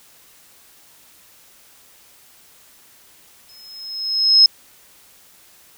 sine tone with exponential growth, 5160 Hz, E8, 38 cents flat, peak -5 dBFS, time 3.49-4.46 s, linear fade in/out 2 ms, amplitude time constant 210 ms, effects white hiss -50 dBFS RMS until 5.77 s

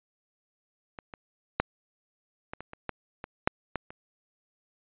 clicks, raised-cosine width 0.5 ms, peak -25 / -26 / -7 / -21 / -24 / -26 / -16 / -22 / -6 / -14 / -28 dBFS, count 11, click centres 0.988 / 1.138 / 1.6 / 2.535 / 2.606 / 2.734 / 2.893 / 3.241 / 3.475 / 3.757 / 3.905 s, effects resampled to 8000 Hz

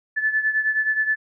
sine beating tone pair, 1738 / 1747.5 Hz, A6 / A6, -22 / -12 cents, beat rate 9.5 Hz, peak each -20 / -25 dBFS, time 0.16-1.16 s, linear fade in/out 20 ms, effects none

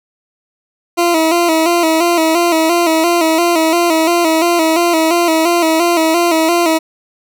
20% pulse tone with vibrato, 332.8 Hz, E4, 17 cents sharp, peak -5 dBFS, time 0.97-6.79 s, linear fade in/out 20 ms, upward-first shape square, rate 2.9 Hz, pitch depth 63 cents each way, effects none

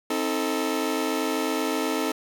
sawtooth chord, A diminished, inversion first, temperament just, 264 / 316.8 / 440 Hz, C4 / Eb4 / A4, +16 / +31 / 0 cents, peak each -25 / -24 / -25 dBFS, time 0.1-2.12 s, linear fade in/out 5 ms, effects none

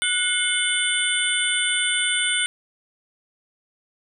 sine tone cluster, 1468 / 2156 / 3028 / 3517 / 8910 Hz, F#6 / C#7 / F#7 / A7 / C#9, -14 / -49 / +39 / -1 / +8 cents, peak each -26 dBFS, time 0.02-2.46 s, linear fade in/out 0 ms, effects none

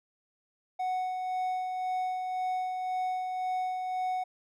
triangle tone with tremolo, 740 Hz, F#5, in tune, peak -26 dBFS, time 0.79-4.24 s, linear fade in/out 10 ms, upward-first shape sine, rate 1.9 Hz, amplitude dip 35%, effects none

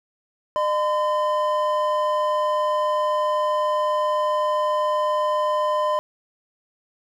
triangle tone pair together, 606 / 1019.2 Hz, D#5 / C6, -46 / -46 cents, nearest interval major sixth, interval 900 cents, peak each -20 dBFS, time 0.56-5.99 s, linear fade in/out 0 ms, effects none

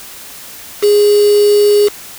sine tone with quantisation, 412.8 Hz, G#4, 10 cents flat, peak -6 dBFS, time 0.82-1.89 s, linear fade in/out 20 ms, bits 3, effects white hiss -32 dBFS RMS until 2.18 s

